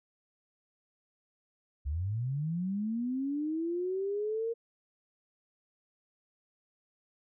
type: linear sweep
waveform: sine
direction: up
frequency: 65.41 to 466.2 Hz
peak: -30 dBFS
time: 1.85-4.54 s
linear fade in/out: 20 ms
effects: none